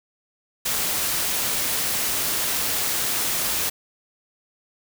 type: noise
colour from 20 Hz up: white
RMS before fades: -24 dBFS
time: 0.65-3.7 s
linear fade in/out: 10 ms
effects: none